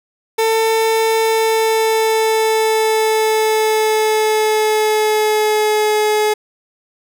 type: tone with pitch glide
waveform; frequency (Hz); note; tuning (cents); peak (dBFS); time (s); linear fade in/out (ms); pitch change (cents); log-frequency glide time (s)
30% pulse; 446.6 to 425.2; A4 to G#4; +26 to +41; -10; 0.38-6.34; 10; -85; 1.2-5.95
effects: none